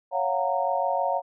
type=chord; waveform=sine; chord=Gb major seventh; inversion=second; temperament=just; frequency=555 / 693.7 / 740 / 925 Hz; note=Db5 / F5 / Gb5 / Bb5; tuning=+2 / -12 / 0 / -14 cents; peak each=-28 dBFS; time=0.11-1.22 s; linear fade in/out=50 ms; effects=none